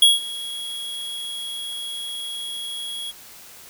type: tone with ADSR envelope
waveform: square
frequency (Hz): 3322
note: G#7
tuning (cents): 0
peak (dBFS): -9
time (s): 0.02-3.12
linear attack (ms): 4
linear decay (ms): 170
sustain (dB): -20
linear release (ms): 23
effects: white hiss -44 dBFS RMS until 3.69 s